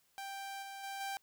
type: tone with level steps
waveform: sawtooth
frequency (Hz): 786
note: G5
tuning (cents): +4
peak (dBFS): -38 / -41 / -37 / -34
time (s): 0.18-1.17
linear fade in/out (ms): 0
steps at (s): 0.62 / 0.83 / 1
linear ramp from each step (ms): 10
effects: white hiss -73 dBFS RMS until 1.22 s